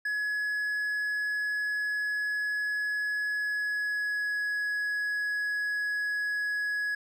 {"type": "tone with pitch glide", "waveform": "triangle", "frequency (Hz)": [1689, 1678.3], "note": ["G#6", "G#6"], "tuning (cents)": [29, 18], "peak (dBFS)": -26, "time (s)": [0.05, 6.95], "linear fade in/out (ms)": 5, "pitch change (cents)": -11, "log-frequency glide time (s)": [3.33, 4.41], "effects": []}